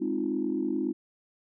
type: chord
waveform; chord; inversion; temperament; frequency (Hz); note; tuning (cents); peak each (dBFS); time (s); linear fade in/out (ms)
sine; F minor seventh; first; equal; 207.7 / 261.6 / 311.1 / 349.2; Ab3 / C4 / Eb4 / F4; 0 / 0 / 0 / 0; -35 / -31 / -30 / -32; 0-0.93; 20
effects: tanh soft clip ceiling -16 dBFS